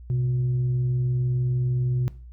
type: tone with frequency modulation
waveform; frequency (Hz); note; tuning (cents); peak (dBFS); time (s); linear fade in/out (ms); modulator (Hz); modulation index
sine; 126.4; B2; +41; -21; 0.1-2.08; 0; 233; 0.22
effects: noise-tail reverb RT60 0.4 s tail -18 dB re dry + added 60 Hz sine -40 dBFS peak until 2.32 s